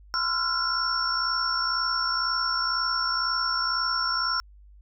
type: tone cluster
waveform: sine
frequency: 1025 / 1353 / 1415 / 5450 Hz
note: C6 / E6 / F6 / F8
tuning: -36 / +45 / +22 / -43 cents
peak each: -33 / -28 / -31 / -27 dBFS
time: 0.14-4.4 s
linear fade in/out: 0 ms
effects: added 50 Hz sine -48 dBFS peak until 4.81 s